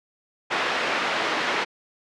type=band-pass noise; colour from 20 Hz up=white; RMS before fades=-25 dBFS; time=0.5-1.65 s; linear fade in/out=20 ms; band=300 to 2200 Hz; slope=12 dB/octave; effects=low-pass 6000 Hz 12 dB/octave